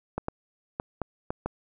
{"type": "clicks", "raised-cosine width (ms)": 1, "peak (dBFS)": -15, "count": 6, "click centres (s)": [0.18, 0.284, 0.799, 1.017, 1.305, 1.46], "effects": []}